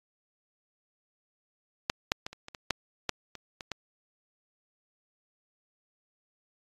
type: clicks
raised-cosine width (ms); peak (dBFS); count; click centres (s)
0.2; -8 / -6 / -18 / -27 / -25 / -24 / -8 / -10 / -25 / -22 / -16; 11; 1.899 / 2.119 / 2.265 / 2.33 / 2.484 / 2.548 / 2.707 / 3.093 / 3.353 / 3.608 / 3.717
effects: AAC 32 kbps